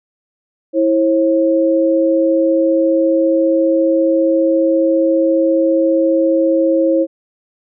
sine tone pair together, 327.3 / 538 Hz, E4 / C5, -12 / +48 cents, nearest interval major sixth, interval 860 cents, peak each -13 dBFS, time 0.73-7.07 s, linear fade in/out 50 ms, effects none

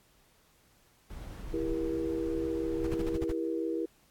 brown noise, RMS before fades -41 dBFS, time 1.1-3.18 s, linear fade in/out 5 ms
sine chord, E diminished, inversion none, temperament just, 329.6 / 395.6 / 474.7 Hz, E4 / G4 / Bb4, 0 / +16 / +31 cents, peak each -32 / -37 / -35 dBFS, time 1.53-3.86 s, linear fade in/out 10 ms
brown noise bursts, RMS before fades -34 dBFS, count 7, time 2.84-3.318 s, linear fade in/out 2 ms, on 28 ms, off 47 ms
effects pink hiss -65 dBFS RMS until 4.1 s + AAC 64 kbps

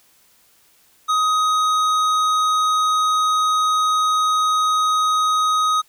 sine tone with hard clipping, 1256 Hz, D#6, 16 cents sharp, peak -17 dBFS, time 1.08-5.82 s, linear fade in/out 20 ms, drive 11 dB, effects white hiss -56 dBFS RMS until 5.88 s

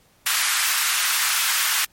pink high-pass noise, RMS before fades -21 dBFS, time 0.26-1.85 s, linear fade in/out 5 ms, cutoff 1200 Hz, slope 24 dB/octave, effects pink hiss -58 dBFS RMS until 1.92 s + MP3 64 kbps

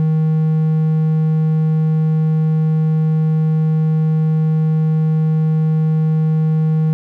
triangle tone, 157.4 Hz, D#3, 20 cents sharp, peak -10 dBFS, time 0-6.93 s, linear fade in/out 0 ms, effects none

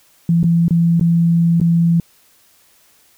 sine tone with dropouts, 168.5 Hz, E3, 38 cents sharp, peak -10 dBFS, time 0.29-2 s, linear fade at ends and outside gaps 2 ms, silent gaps 0.431-0.441 / 0.682-0.707 / 0.997-1.01 / 1.601-1.613 s, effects white hiss -53 dBFS RMS until 3.17 s

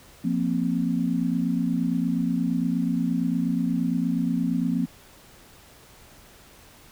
sine chord, F suspended fourth, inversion none, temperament equal, 174.61 / 233.1 / 261.6 Hz, F3 / Bb3 / C4, 0 / 0 / 0 cents, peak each -26 dBFS, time 0.24-4.86 s, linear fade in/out 10 ms, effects pink hiss -51 dBFS RMS until 6.91 s

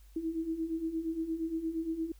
sine beating tone pair, 319.2 / 327.8 Hz, D#4 / E4, +44 / -10 cents, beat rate 8.6 Hz, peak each -38 / -33 dBFS, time 0.16-2.12 s, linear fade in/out 5 ms, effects added 50 Hz sine -53 dBFS peak until 2.19 s + white hiss -67 dBFS RMS until 2.19 s

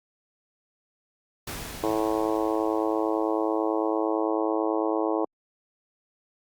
pink noise with exponential decay, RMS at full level -34 dBFS, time 1.47-4.28 s, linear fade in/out 5 ms, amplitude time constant 610 ms
harmonic tone, 109 Hz, A2, 16 cents flat, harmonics 3 / 4 / 5 / 6 / 7 / 8 / 9 / 10, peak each -27 / -29 / -31 / -33 / -34 / -35 / -36 / -37 dBFS, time 1.83-5.25 s, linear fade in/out 5 ms
effects Opus 48 kbps

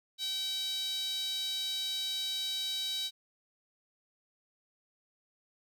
sawtooth tone with high-pass filter, 768 Hz, G5, 36 cents flat, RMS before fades -35 dBFS, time 0.18-3.11 s, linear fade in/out 50 ms, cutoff 3800 Hz, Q 6.2, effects none

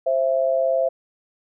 sine tone pair together, 527 / 665.3 Hz, C5 / E5, +12 / +16 cents, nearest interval major third, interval 404 cents, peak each -20 dBFS, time 0.06-0.89 s, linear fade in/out 10 ms, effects none

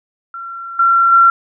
sine tone with level steps, 1364 Hz, F6, 41 cents flat, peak -25 / -8 / -5 dBFS, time 0.34-1.3 s, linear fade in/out 2 ms, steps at 0.79 / 1.12 s, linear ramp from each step 5 ms, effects none

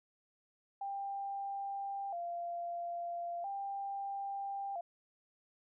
sine tone with vibrato, 740 Hz, F#5, in tune, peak -37 dBFS, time 0.81-4.81 s, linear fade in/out 5 ms, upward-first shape square, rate 0.38 Hz, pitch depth 120 cents each way, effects none

